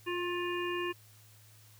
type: harmonic tone with a mistuned harmonic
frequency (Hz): 351.8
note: F4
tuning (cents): +13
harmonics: 1 / 3 / 5 / 7 / 8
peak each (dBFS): -34 / -39 / -41 / -42 / -43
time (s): 0.06-0.93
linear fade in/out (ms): 20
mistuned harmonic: 3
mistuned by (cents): +23
effects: added 107 Hz sine -58 dBFS peak until 1.79 s + white hiss -61 dBFS RMS until 1.79 s